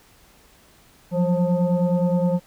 sine tone with frequency modulation, 173.7 Hz, F3, 9 cents flat, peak -17 dBFS, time 1.11-2.4 s, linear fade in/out 50 ms, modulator 357 Hz, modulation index 1.1, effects pink hiss -54 dBFS RMS until 2.46 s

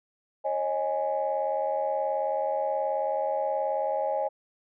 sine chord, C# suspended second, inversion none, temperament equal with one note detuned, 543.6 / 622.3 / 830.6 Hz, C#5 / D#5 / G#5, -34 / 0 / 0 cents, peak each -29 dBFS, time 0.44-4.29 s, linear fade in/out 20 ms, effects tanh soft clip ceiling -17 dBFS

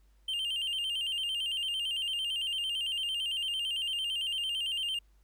triangle tone with vibrato, 2960 Hz, F#7, in tune, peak -29 dBFS, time 0.28-4.99 s, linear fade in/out 5 ms, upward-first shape square, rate 8.9 Hz, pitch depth 87 cents each way, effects added 50 Hz sine -60 dBFS peak until 5.23 s + pink hiss -74 dBFS RMS until 5.23 s

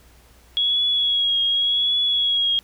sine tone with vibrato, 3332 Hz, G#7, 5 cents sharp, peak -17 dBFS, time 0.57-2.59 s, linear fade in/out 0 ms, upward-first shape triangle, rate 0.88 Hz, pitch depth 39 cents each way, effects added 60 Hz sine -52 dBFS peak until 2.63 s + pink hiss -54 dBFS RMS until 2.63 s

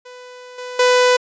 sawtooth tone with level steps, 498.1 Hz, B4, 15 cents sharp, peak -32 / -24 / -7 dBFS, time 0.05-1.17 s, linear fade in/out 10 ms, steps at 0.58 / 0.79 s, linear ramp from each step 5 ms, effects resampled to 16000 Hz

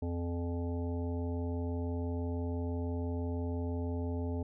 harmonic tone, 86 Hz, F2, 26 cents flat, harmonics 1 / 3 / 5 / 7 / 9 / 10, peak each -34 / -38 / -42 / -47 / -53 / -52 dBFS, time 0.02-4.43 s, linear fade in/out 5 ms, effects none

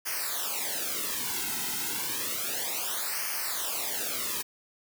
white noise with flanger, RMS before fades -32 dBFS, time 0.05-4.43 s, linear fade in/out 20 ms, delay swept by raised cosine 0.26 to 1.76 ms, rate 0.31 Hz, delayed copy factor -0.95, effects none

